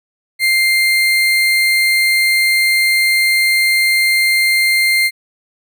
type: tone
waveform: 35% pulse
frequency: 2100 Hz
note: C7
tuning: 6 cents sharp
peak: -9 dBFS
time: 0.39-5.11 s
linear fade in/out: 50 ms
effects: none